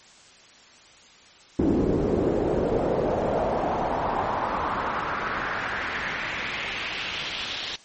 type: noise with band-pass filter sweep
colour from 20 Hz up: brown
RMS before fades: -26 dBFS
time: 1.59-7.76 s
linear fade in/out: 5 ms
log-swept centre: 310 to 3800 Hz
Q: 2.3
effects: white hiss -51 dBFS RMS until 7.84 s + MP3 32 kbps

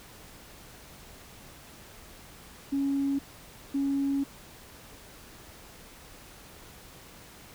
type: tone bursts at uneven times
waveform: sine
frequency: 277.2 Hz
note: C#4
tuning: in tune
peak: -24 dBFS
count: 2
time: 2.72-3.19 / 3.74-4.24 s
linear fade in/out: 10 ms
effects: tanh soft clip ceiling -20 dBFS + pink hiss -50 dBFS RMS until 7.54 s

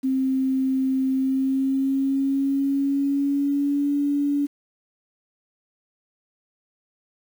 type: tone with pitch glide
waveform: sine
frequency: 264 to 286.2 Hz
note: C4 to D4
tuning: +16 to -45 cents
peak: -19 dBFS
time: 0.03-4.47 s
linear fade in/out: 20 ms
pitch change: +139 cents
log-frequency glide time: 1.11-3.93 s
effects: 8-bit

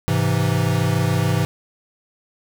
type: chord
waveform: square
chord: Ab augmented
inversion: none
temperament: equal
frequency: 103.83 / 130.81 / 164.81 Hz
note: Ab2 / C3 / E3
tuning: 0 / 0 / 0 cents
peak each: -22 dBFS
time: 0.08-1.45 s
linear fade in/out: 0 ms
effects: none

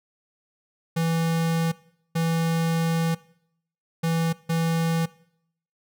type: tone bursts at uneven times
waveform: square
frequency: 164.81 Hz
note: E3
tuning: in tune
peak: -22 dBFS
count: 4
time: 0.96-1.72 / 2.15-3.15 / 4.03-4.33 / 4.49-5.06 s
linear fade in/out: 10 ms
effects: noise-tail reverb RT60 0.7 s tail -21 dB re dry

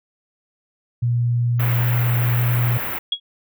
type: tone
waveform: sine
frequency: 119.8 Hz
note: A#2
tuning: 48 cents sharp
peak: -16 dBFS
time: 1.02-2.78 s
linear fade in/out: 10 ms
type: band-stop noise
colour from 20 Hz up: white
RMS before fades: -26 dBFS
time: 1.59-2.99 s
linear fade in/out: 10 ms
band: 2400 to 16000 Hz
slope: 24 dB/octave
type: tone with exponential decay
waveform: sine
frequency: 3322 Hz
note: G#7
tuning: in tune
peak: -14 dBFS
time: 3.12-3.2 s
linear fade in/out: 5 ms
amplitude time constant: 17 ms
effects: none

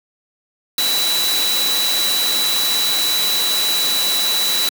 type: tone in noise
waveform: sine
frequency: 3945 Hz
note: B7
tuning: 3 cents flat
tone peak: -17 dBFS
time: 0.78-4.69 s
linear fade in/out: 2 ms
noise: white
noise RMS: -21 dBFS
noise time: 0.78-4.69 s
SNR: +1 dB
effects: high-pass 200 Hz 12 dB/octave

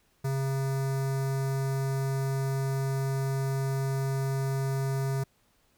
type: tone with notch filter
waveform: square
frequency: 135.2 Hz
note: C#3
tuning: 43 cents flat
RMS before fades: -29 dBFS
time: 0.24-5.24 s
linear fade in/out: 10 ms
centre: 3000 Hz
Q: 0.93
effects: pink hiss -68 dBFS RMS until 5.77 s

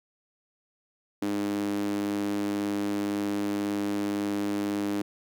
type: tone with high-pass filter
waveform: sawtooth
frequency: 101.9 Hz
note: G#2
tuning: 32 cents flat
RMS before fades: -29 dBFS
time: 1.22-5.02 s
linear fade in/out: 5 ms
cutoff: 270 Hz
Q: 6.9
effects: none

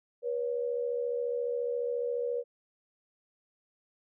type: tone pair together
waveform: sine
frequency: 483.6 / 558 Hz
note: B4 / C#5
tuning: -36 / +11 cents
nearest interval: major second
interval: 247 cents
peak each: -30 / -36 dBFS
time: 0.22-2.44 s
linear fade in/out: 50 ms
effects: none

